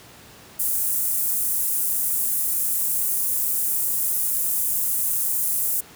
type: high-pass noise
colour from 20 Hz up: pink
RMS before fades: -23 dBFS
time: 0.59-5.81 s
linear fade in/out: 10 ms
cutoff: 9600 Hz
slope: 24 dB/octave
effects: pink hiss -46 dBFS RMS until 5.95 s + high-pass 80 Hz 12 dB/octave